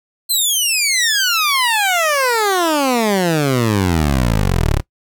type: exponential sweep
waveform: 15% pulse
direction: down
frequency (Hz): 4200 to 33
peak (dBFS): -7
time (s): 0.29-4.81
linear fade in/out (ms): 20
effects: noise-tail reverb RT60 0.1 s tail -20 dB re dry